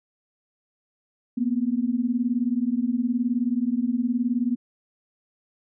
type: beating tone pair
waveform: sine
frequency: 233.1 / 252.1 Hz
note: A#3 / B3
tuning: 0 / +36 cents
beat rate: 19 Hz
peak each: -24 / -24 dBFS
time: 1.37-4.56 s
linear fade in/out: 10 ms
effects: none